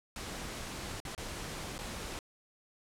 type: noise with dropouts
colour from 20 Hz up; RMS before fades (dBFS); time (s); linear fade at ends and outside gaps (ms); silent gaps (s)
pink; -41; 0.16-2.19; 1; 1.002-1.051 / 1.15-1.178 / 1.781-1.789
effects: low-pass 10000 Hz 12 dB/octave